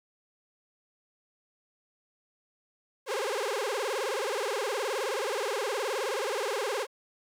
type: tone with vibrato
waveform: sawtooth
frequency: 466.2 Hz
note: A#4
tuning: in tune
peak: -25 dBFS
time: 3.06-6.87 s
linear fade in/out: 50 ms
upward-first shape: sine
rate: 19 Hz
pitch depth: 290 cents each way
effects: low-pass 11000 Hz 12 dB/octave + 10-bit